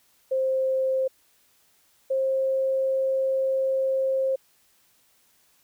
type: tone pair in turn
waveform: sine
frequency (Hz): 526 / 531.5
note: C5 / C5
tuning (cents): +9 / +27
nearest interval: unison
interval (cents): 18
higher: second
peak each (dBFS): -21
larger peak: neither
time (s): 0.31-1.08 / 2.1-4.36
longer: second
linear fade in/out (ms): 10
effects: white hiss -63 dBFS RMS until 5.63 s